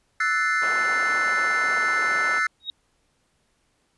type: chord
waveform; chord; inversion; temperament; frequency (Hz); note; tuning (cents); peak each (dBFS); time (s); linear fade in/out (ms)
triangle; F# half-diminished seventh; third; equal; 1318.5 / 1480 / 1760 / 2093; E6 / F#6 / A6 / C7; 0 / 0 / 0 / 0; -24; 0.2-2.47; 5
type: band-pass noise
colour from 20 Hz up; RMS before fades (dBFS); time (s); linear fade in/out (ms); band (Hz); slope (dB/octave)
pink; -35; 0.61-2.4; 20; 530 to 1500; 12
type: tone with exponential growth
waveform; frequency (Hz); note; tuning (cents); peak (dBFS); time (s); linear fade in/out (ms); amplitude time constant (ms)
sine; 3775; A#7; +21; -23; 2.6-2.7; 1; 20
effects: pink hiss -68 dBFS RMS until 3.97 s + resampled to 24000 Hz